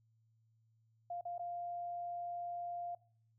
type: tone with dropouts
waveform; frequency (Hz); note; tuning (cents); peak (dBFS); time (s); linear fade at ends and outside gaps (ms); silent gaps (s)
sine; 698.5; F5; 0; -39; 1.1-2.95; 5; 1.211-1.252 / 1.381-1.393
effects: noise-tail reverb RT60 0.5 s tail -22 dB re dry + added 112 Hz sine -70 dBFS peak until 3.38 s